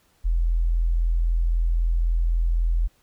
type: tone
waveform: sine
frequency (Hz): 41.91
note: E1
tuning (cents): +29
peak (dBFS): -18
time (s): 0.24-2.88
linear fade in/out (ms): 20
effects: pink hiss -63 dBFS RMS until 3.02 s